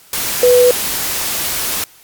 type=tone in noise; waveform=sine; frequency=493.9 Hz; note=B4; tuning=in tune; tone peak=-6 dBFS; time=0.43-0.71 s; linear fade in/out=2 ms; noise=white; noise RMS=-19 dBFS; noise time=0.13-1.84 s; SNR=+10 dB; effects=white hiss -45 dBFS RMS until 2.03 s + Opus 48 kbps